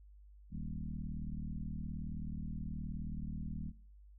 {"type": "tone with frequency modulation", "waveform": "sine", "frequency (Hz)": 106.2, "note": "G#2", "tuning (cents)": 39, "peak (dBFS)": -38, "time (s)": [0.5, 3.73], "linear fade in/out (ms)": 50, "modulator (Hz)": 38.9, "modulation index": 3, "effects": ["noise-tail reverb RT60 0.5 s tail -22 dB re dry", "added 50 Hz sine -55 dBFS peak until 4.18 s"]}